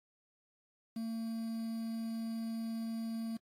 triangle tone with quantisation, 226.2 Hz, A3, 48 cents sharp, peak -34 dBFS, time 0.96-3.37 s, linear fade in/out 5 ms, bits 9, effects AAC 48 kbps

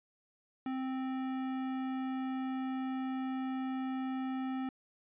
sine tone with tanh clipping, 261.6 Hz, C4, in tune, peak -36 dBFS, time 0.66-4.69 s, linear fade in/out 2 ms, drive 18 dB, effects resampled to 8000 Hz

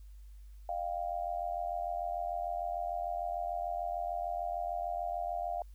sine tone with amplitude modulation, 698.5 Hz, F5, in tune, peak -29 dBFS, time 0.69-5.62 s, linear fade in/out 2 ms, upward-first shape sine, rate 86.7 Hz, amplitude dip 90%, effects added 50 Hz sine -48 dBFS peak until 5.74 s + white hiss -72 dBFS RMS until 5.74 s

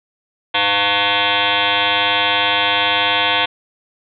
sine tone with frequency modulation, 2100 Hz, C7, 6 cents sharp, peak -13 dBFS, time 0.54-3.46 s, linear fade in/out 10 ms, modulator 199 Hz, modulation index 7.6, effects none

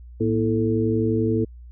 harmonic tone with a mistuned harmonic, 110 Hz, A2, in tune, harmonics 1 / 2 / 3 / 4, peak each -24 / -24 / -24 / -24 dBFS, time 0.2-1.45 s, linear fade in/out 10 ms, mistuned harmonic 2, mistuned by +140 cents, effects added 60 Hz sine -39 dBFS peak until 1.71 s

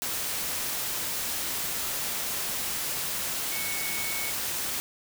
sine tone in noise, 2217 Hz, C#7, in tune, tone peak -35 dBFS, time 3.52-4.3 s, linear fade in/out 0 ms, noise white, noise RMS -31 dBFS, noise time 0.02-4.8 s, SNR -7 dB, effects none

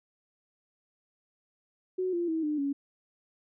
sine tone with pitch steps, 370 / 345.2 / 322.1 / 300.5 / 280.4 Hz, F#4 / F4 / E4 / D4 / C#4, 0 / -20 / -40 / +40 / +20 cents, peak -27 dBFS, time 1.98-2.73 s, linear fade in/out 10 ms, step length 150 ms, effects none

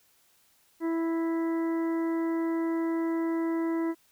harmonic tone, 329.6 Hz, E4, in tune, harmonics 1 / 2 / 3 / 4 / 5 / 6, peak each -26 / -41 / -40 / -47 / -50 / -46 dBFS, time 0.8-3.95 s, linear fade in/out 50 ms, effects white hiss -65 dBFS RMS until 4.11 s

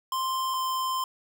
square tone pair in turn, 1046.5 / 1040.7 Hz, C6 / C6, 0 / -10 cents, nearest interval unison, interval 10 cents, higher first, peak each -27 dBFS, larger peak neither, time 0.12-0.54 / 0.54-1.04 s, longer second, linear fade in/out 2 ms, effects none

